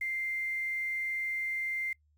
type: tone with quantisation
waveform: sine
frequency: 2093 Hz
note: C7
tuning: in tune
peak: -31 dBFS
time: 0.01-1.93 s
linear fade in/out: 5 ms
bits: 9
effects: noise-tail reverb RT60 0.1 s tail -24 dB re dry + added 75 Hz sine -66 dBFS peak until 2.17 s